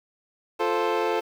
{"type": "chord", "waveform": "25% pulse", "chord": "F major", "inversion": "none", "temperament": "equal", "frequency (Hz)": [349.2, 440, 523.3], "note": ["F4", "A4", "C5"], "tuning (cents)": [0, 0, 0], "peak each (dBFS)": [-24, -21, -25], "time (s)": [0.59, 1.21], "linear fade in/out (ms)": 20, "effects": ["low-pass 3000 Hz 12 dB/octave", "8-bit"]}